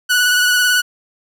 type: tone with vibrato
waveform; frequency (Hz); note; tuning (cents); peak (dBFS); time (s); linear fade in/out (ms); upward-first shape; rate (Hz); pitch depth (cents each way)
sawtooth; 1475; F#6; -6; -8; 0.09-0.82; 20; sine; 18; 23
effects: none